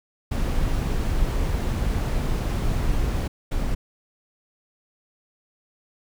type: noise bursts at uneven times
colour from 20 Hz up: brown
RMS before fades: -23 dBFS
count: 2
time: 0.31-3.28 / 3.51-3.75 s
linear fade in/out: 10 ms
effects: none